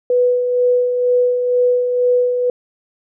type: tone with tremolo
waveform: sine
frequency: 493.9 Hz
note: B4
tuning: in tune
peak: -10 dBFS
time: 0.1-2.5 s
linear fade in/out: 2 ms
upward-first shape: sine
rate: 2.1 Hz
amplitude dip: 45%
effects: none